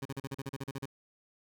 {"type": "tone bursts", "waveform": "20% pulse", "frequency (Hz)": 136, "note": "C#3", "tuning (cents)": -33, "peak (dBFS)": -31, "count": 12, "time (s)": [0.02, 0.857], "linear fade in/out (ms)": 5, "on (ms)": 34, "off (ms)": 39, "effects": []}